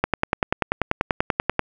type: click train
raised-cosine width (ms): 0.5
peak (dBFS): -3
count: 17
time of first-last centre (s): 0.04-1.593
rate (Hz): 10.3
effects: none